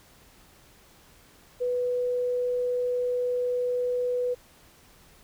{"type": "tone", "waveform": "sine", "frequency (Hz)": 493.9, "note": "B4", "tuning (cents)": 0, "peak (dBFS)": -24, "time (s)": [1.6, 4.35], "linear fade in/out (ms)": 20, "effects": ["pink hiss -56 dBFS RMS until 5.23 s"]}